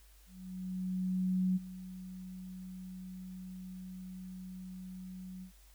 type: tone with ADSR envelope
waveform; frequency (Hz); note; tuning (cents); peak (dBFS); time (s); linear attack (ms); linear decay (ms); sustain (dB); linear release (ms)
sine; 185; F#3; 0; -27; 0.26-5.52; 1300; 25; -16; 96
effects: added 50 Hz sine -58 dBFS peak until 5.74 s + white hiss -65 dBFS RMS until 5.74 s